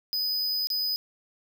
square tone with dropouts, 4995 Hz, D#8, 6 cents sharp, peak -26 dBFS, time 0.13-0.96 s, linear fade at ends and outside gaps 0 ms, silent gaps 0.671-0.702 s, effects none

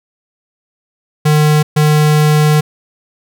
square tone bursts at uneven times, 151.5 Hz, D#3, 46 cents flat, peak -8 dBFS, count 2, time 1.25-1.63 / 1.76-2.61 s, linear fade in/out 10 ms, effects none

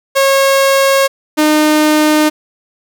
sawtooth tone pair in turn, 545 / 305.2 Hz, C#5 / D#4, -29 / -33 cents, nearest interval minor seventh, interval 1004 cents, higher first, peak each -4 dBFS, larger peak neither, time 0.15-1.08 / 1.37-2.3 s, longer neither, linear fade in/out 20 ms, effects none

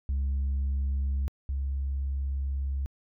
sine tone pair in turn, 68.3 / 68.3 Hz, C#2 / C#2, -25 / -25 cents, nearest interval unison, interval 0 cents, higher neither, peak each -23 / -26 dBFS, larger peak first, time 0.09-1.28 / 1.49-2.86 s, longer second, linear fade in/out 0 ms, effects tanh soft clip ceiling -24 dBFS

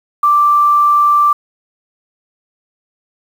sine tone with quantisation, 1174.7 Hz, D6, in tune, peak -7 dBFS, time 0.23-1.33 s, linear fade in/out 5 ms, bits 6, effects none

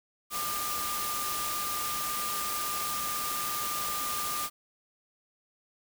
sine tone in noise, 1201 Hz, D6, 38 cents sharp, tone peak -34 dBFS, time 0.3-4.5 s, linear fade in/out 50 ms, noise white, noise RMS -34 dBFS, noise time 0.3-4.5 s, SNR -3 dB, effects none

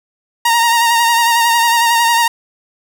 sawtooth tone with vibrato, 932.3 Hz, A#5, in tune, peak -6 dBFS, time 0.45-2.28 s, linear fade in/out 5 ms, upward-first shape sine, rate 11 Hz, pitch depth 34 cents each way, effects none

